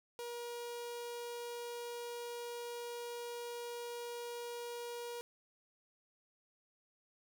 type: tone with notch filter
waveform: sawtooth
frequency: 476.8 Hz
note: A#4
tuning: 39 cents sharp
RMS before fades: -44 dBFS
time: 0.19-5.21 s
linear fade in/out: 0 ms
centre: 1700 Hz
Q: 1.8
effects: none